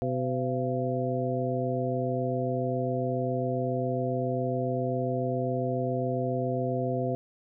harmonic tone with a mistuned harmonic, 127.3 Hz, C3, 47 cents flat, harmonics 1 / 2 / 3 / 4 / 5, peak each -31 / -33 / -34 / -32 / -33 dBFS, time 0.02-7.15 s, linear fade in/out 0 ms, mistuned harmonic 5, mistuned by +110 cents, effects none

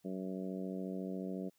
harmonic tone, 94.1 Hz, F#2, 30 cents sharp, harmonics 2 / 3 / 4 / 5 / 6 / 7, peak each -40 / -44 / -46 / -48 / -50 / -51 dBFS, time 0.04-1.5 s, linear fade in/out 20 ms, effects white hiss -75 dBFS RMS until 1.58 s

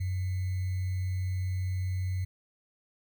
sine tone with sample-and-hold, 92.5 Hz, F#2, in tune, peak -28 dBFS, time 0-2.25 s, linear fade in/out 10 ms, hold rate 2100 Hz, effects none

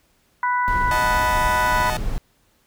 harmonic tone, 493.9 Hz, B4, in tune, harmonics 2 / 3 / 4, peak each -19 / -25 / -29 dBFS, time 0.43-1.9 s, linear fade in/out 2 ms
brown noise, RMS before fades -26 dBFS, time 0.68-2.18 s, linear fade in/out 0 ms
sawtooth chord, D# diminished, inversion none, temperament equal with one note detuned, 622.3 / 740 / 871.4 Hz, D#5 / F#5 / A5, 0 / 0 / -17 cents, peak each -23 / -26 / -24 dBFS, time 0.91-1.97 s, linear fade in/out 2 ms
effects pink hiss -62 dBFS RMS until 2.66 s

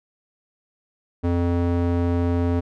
square tone with band-pass filter, 86.5 Hz, F2, 16 cents flat, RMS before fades -21 dBFS, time 1.23-2.61 s, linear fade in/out 20 ms, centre 290 Hz, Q 0.69, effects none

